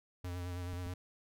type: tone with vibrato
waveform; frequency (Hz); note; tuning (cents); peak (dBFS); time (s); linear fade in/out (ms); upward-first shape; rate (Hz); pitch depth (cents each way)
square; 89; F2; +33; -39; 0.24-0.94; 5; sine; 9.3; 32
type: clicks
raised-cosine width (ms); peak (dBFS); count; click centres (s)
5; -35; 2; 0.733 / 0.866
effects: none